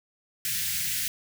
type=band-stop noise; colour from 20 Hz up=white; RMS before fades=-29 dBFS; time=0.45-1.08 s; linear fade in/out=0 ms; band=190 to 1600 Hz; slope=48 dB/octave; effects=none